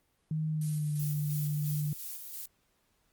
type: tone with pitch glide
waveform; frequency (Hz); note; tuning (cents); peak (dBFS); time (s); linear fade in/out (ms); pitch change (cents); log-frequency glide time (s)
sine; 156.2 to 148.8; D#3 to D3; +7 to +23; -29; 0.31-1.93; 2; -84; 0.48-0.95
type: noise with tremolo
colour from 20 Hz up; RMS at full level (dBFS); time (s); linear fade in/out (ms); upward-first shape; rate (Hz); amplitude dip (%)
violet; -40; 0.61-2.46; 5; square; 2.9; 40
effects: pink hiss -73 dBFS RMS until 3.12 s + Opus 32 kbps